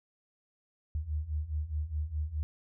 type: beating tone pair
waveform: sine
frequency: 73.42 / 78.22 Hz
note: D2 / D#2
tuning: 0 / +10 cents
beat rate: 4.8 Hz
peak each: -36 / -33 dBFS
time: 0.95-2.43 s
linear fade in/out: 0 ms
effects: none